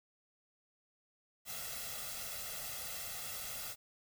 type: noise with comb filter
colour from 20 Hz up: white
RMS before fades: -43 dBFS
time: 1.45-3.76 s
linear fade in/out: 50 ms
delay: 1.5 ms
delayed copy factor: +0.8
effects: none